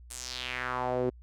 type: tone with band-pass filter sweep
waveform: sawtooth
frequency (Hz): 125.8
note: B2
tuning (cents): +32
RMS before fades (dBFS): -33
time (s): 0.1-1.1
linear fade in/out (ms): 10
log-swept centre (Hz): 9400 to 360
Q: 2.9
effects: added 60 Hz sine -48 dBFS peak until 1.22 s